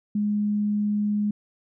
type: tone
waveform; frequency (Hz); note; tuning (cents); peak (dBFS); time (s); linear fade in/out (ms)
sine; 208; G#3; +3; -21; 0.15-1.31; 5
effects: none